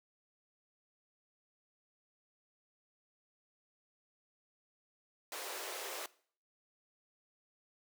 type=high-pass noise; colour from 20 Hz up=pink; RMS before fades=-43 dBFS; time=5.32-6.06 s; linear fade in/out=2 ms; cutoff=360 Hz; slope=48 dB/octave; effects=noise-tail reverb RT60 0.5 s tail -20 dB re dry